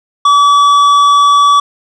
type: tone with tanh clipping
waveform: sine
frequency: 1146 Hz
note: D6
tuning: 43 cents flat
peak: -6 dBFS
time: 0.25-1.6 s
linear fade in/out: 5 ms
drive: 10 dB
effects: none